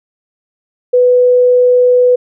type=tone; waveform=sine; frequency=496 Hz; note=B4; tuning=7 cents sharp; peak=-5 dBFS; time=0.93-2.16 s; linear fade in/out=10 ms; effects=none

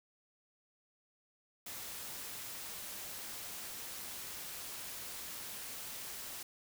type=noise; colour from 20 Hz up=white; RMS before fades=-45 dBFS; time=1.66-6.43 s; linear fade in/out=5 ms; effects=none

